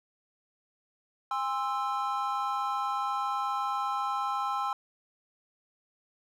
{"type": "chord", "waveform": "triangle", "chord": "Ab augmented", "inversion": "none", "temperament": "equal with one note detuned", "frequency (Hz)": [812.1, 1046.5, 1318.5], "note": ["Ab5", "C6", "E6"], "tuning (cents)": [-39, 0, 0], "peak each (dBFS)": -31, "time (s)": [1.31, 4.73], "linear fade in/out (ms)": 2, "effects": []}